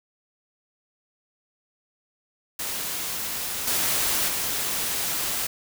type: noise with level steps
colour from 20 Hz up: white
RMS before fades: -30 / -24 / -27 dBFS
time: 2.59-5.47 s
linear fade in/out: 5 ms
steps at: 3.67 / 4.28 s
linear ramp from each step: 5 ms
effects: none